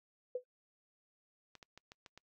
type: tone with exponential decay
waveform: sine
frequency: 500 Hz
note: B4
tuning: 21 cents sharp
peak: -31 dBFS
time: 0.35-0.44 s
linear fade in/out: 5 ms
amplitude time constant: 18 ms
type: clicks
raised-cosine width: 0.2 ms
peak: -35 dBFS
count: 6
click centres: 1.553 / 1.628 / 1.776 / 1.919 / 2.062 / 2.176 s
effects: noise-tail reverb RT60 0.1 s tail -26 dB re dry